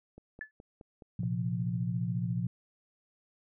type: click train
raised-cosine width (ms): 2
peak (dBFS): -36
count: 6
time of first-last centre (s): 0.18-1.233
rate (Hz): 4.75
type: tone with exponential decay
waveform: sine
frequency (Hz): 1732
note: A6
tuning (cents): -28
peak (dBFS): -33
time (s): 0.41-0.51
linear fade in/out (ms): 1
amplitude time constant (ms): 21
type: chord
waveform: sine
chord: Bb suspended second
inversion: none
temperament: equal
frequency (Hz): 116.54 / 130.81 / 174.61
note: Bb2 / C3 / F3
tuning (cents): 0 / 0 / 0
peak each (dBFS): -33 / -36 / -33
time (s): 1.19-2.47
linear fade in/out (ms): 5
effects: none